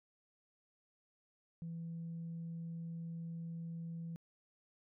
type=tone; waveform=sine; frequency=166.4 Hz; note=E3; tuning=17 cents sharp; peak=-40 dBFS; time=1.62-4.16 s; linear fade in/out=0 ms; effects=tanh soft clip ceiling -38 dBFS